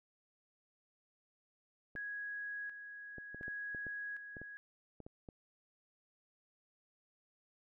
clicks, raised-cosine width 2 ms, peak -36 dBFS, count 12, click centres 1.953 / 3.183 / 3.346 / 3.411 / 3.481 / 3.748 / 3.867 / 4.368 / 4.416 / 5.003 / 5.065 / 5.288 s
sine tone with tremolo, 1661.2 Hz, G#6, in tune, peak -40 dBFS, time 1.96-4.57 s, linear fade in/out 0 ms, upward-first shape square, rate 0.68 Hz, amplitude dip 55%
effects none

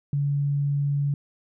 sine tone, 142.5 Hz, C#3, 48 cents sharp, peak -21 dBFS, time 0.13-1.14 s, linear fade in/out 2 ms, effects none

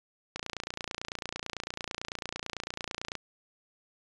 click train, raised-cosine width 0.2 ms, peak -17 dBFS, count 82, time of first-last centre 0.36-3.153 s, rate 29 Hz, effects resampled to 22050 Hz

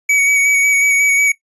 square tone with vibrato, 2258 Hz, C#7, 31 cents sharp, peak -11 dBFS, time 0.09-1.32 s, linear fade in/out 5 ms, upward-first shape square, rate 5.5 Hz, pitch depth 17 cents each way, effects noise-tail reverb RT60 0.1 s tail -17 dB re dry + resampled to 24000 Hz

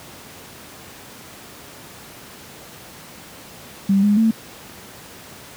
sine tone with pitch steps, 196.4 / 206.2 / 223.5 Hz, G3 / G#3 / A3, +4 / -12 / +27 cents, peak -12 dBFS, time 3.89-4.31 s, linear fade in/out 5 ms, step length 140 ms, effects pink hiss -40 dBFS RMS until 5.56 s + high-pass 100 Hz 12 dB/octave

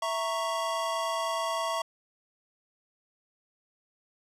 square chord, A# diminished, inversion second, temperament equal, 659.3 / 932.3 / 1108.7 Hz, E5 / A#5 / C#6, 0 / 0 / 0 cents, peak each -33 / -35 / -33 dBFS, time 0.02-1.82 s, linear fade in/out 5 ms, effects low-pass 10000 Hz 12 dB/octave

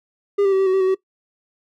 triangle tone with pitch steps, 403.1 / 391.3 / 382.8 / 386.7 / 374.5 / 384.7 / 374.7 / 380.5 Hz, G4 / G4 / G4 / G4 / F#4 / G4 / F#4 / F#4, +48 / -3 / -41 / -24 / +21 / -33 / +22 / +48 cents, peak -12 dBFS, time 0.38-0.948 s, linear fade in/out 10 ms, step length 71 ms, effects noise-tail reverb RT60 0.1 s tail -19 dB re dry

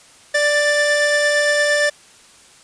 45% pulse tone pair together, 587.3 / 1770.6 Hz, D5 / A6, 0 / +10 cents, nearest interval octave + perfect fifth, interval 1910 cents, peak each -17 dBFS, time 0.34-1.9 s, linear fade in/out 10 ms, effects white hiss -47 dBFS RMS until 2.63 s + resampled to 22050 Hz

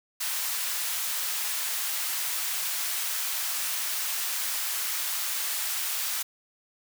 white high-pass noise, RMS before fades -30 dBFS, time 0.2-6.23 s, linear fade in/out 10 ms, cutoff 1000 Hz, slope 12 dB/octave, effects none

